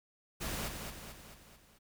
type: noise with echo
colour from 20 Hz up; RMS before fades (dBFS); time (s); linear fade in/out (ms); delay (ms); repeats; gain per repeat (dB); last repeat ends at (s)
pink; -38; 0.4-0.69; 20; 220; 5; -5; 1.79
effects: none